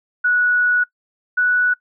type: tone pair in turn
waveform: sine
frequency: 1468 / 1476.5 Hz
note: F#6 / F#6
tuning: -14 / -4 cents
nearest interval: unison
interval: 10 cents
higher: second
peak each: -13 dBFS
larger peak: neither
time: 0.24-0.84 / 1.37-1.74 s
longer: first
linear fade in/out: 10 ms
effects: noise-tail reverb RT60 0.1 s tail -21 dB re dry